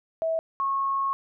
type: tone pair in turn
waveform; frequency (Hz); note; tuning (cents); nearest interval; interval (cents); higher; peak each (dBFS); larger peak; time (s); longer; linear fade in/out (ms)
sine; 650 / 1093.2; E5 / C#6; -24 / -24; major sixth; 900; second; -23; neither; 0.22-0.39 / 0.6-1.13; second; 0
effects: none